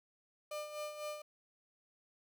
35% pulse tone with tremolo, 600 Hz, D5, 37 cents sharp, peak -37 dBFS, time 0.51-1.22 s, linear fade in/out 5 ms, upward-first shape sine, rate 4 Hz, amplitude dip 60%, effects none

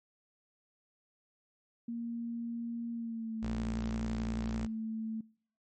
sine tone with pitch glide, 233.7 to 221.6 Hz, A#3 to A3, +5 to +13 cents, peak -35 dBFS, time 1.88-5.21 s, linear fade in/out 5 ms, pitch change -92 cents, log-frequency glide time 2.92-3.38 s
sawtooth tone, 58.27 Hz, A#1, in tune, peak -32 dBFS, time 3.42-4.67 s, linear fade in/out 20 ms
effects noise-tail reverb RT60 0.6 s tail -25 dB re dry + MP3 32 kbps

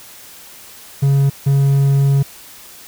triangle tone pair in turn, 138.59 / 138.59 Hz, C#3 / C#3, 0 / 0 cents, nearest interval unison, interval 0 cents, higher neither, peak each -8 dBFS, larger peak neither, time 1.02-1.3 / 1.46-2.23 s, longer second, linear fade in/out 10 ms, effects white hiss -39 dBFS RMS until 2.87 s

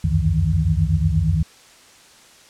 sine tone cluster, 69 / 86.6 / 94.4 / 153.3 / 162.2 Hz, C#2 / F2 / F#2 / D#3 / E3, -7 / -14 / +35 / -25 / -28 cents, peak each -22 dBFS, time 0.04-1.43 s, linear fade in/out 5 ms, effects white hiss -48 dBFS RMS until 2.49 s + low-pass 8000 Hz 12 dB/octave

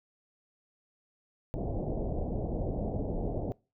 pink low-pass noise, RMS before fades -33 dBFS, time 1.54-3.52 s, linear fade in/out 0 ms, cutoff 720 Hz, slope 48 dB/octave, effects noise-tail reverb RT60 0.3 s tail -23 dB re dry

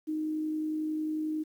sine tone with amplitude modulation, 310.1 Hz, D#4, 6 cents flat, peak -28 dBFS, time 0.07-1.44 s, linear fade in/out 20 ms, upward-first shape sine, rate 51.1 Hz, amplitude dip 25%, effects 10-bit

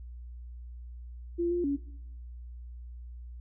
sine tone with pitch steps, 343.7 / 350 / 281.7 Hz, F4 / F4 / C#4, -28 / +4 / +28 cents, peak -26 dBFS, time 1.38-1.77 s, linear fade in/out 20 ms, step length 130 ms, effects noise-tail reverb RT60 0.7 s tail -18 dB re dry + added 60 Hz sine -41 dBFS peak until 3.4 s

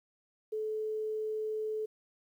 sine tone, 432.9 Hz, A4, 28 cents flat, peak -32 dBFS, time 0.52-1.86 s, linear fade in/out 10 ms, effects 11-bit

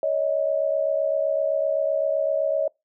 sine tone pair together, 561.2 / 629 Hz, C#5 / D#5, +21 / +19 cents, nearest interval major second, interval 198 cents, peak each -23 dBFS, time 0.03-2.68 s, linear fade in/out 2 ms, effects noise-tail reverb RT60 0.2 s tail -25 dB re dry

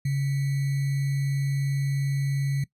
sine tone with sample-and-hold, 138.59 Hz, C#3, in tune, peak -22 dBFS, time 0.05-2.64 s, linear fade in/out 5 ms, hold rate 2100 Hz, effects noise-tail reverb RT60 0.1 s tail -19 dB re dry + resampled to 32000 Hz

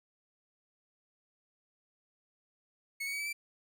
40% pulse tone with pitch steps, 2201 / 2234 / 2268 / 2302 / 2337 Hz, C#7 / C#7 / C#7 / D7 / D7, -13 / +13 / +39 / -35 / -9 cents, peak -34 dBFS, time 3-3.33 s, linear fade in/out 10 ms, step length 66 ms, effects none

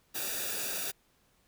white noise with comb filter, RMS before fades -35 dBFS, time 0.14-0.92 s, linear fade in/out 20 ms, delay 0.95 ms, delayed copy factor -0.7, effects pink hiss -69 dBFS RMS until 1.47 s

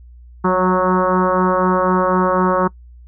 sine tone with frequency modulation, 370 Hz, F#4, in tune, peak -12 dBFS, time 0.44-2.68 s, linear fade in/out 10 ms, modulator 184 Hz, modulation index 5.1, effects noise-tail reverb RT60 0.1 s tail -23 dB re dry + added 60 Hz sine -38 dBFS peak until 3.07 s

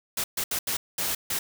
white noise bursts at uneven times, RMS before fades -28 dBFS, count 6, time 0.17-0.24 / 0.37-0.44 / 0.51-0.59 / 0.67-0.77 / 0.98-1.15 / 1.3-1.39 s, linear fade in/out 5 ms, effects none

